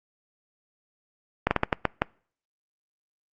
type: slowing click train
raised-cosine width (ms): 0.5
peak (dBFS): -5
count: 7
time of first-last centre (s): 1.47-2.02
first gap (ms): 40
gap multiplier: 1.33
effects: noise-tail reverb RT60 0.5 s tail -26 dB re dry + Opus 48 kbps